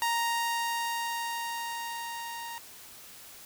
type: tone with level ramp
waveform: sawtooth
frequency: 932.3 Hz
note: A#5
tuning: in tune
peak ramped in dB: -22 to -34 dBFS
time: 0.02-2.58 s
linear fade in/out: 0 ms
effects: white hiss -49 dBFS RMS until 3.45 s